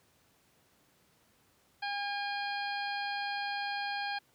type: harmonic tone with a mistuned harmonic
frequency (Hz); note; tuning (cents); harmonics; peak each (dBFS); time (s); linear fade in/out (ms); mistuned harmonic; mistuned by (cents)
810; G#5; -43; 1 / 2 / 3 / 4 / 5 / 6; -36 / -38 / -43 / -45 / -44 / -48; 1.82-4.19; 10; 5; +64
effects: pink hiss -68 dBFS RMS until 4.34 s + high-pass 80 Hz 12 dB/octave